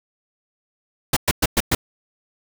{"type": "noise bursts", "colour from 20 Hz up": "pink", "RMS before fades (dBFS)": -17, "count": 5, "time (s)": [1.13, 1.75], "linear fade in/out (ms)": 5, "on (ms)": 36, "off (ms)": 110, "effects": []}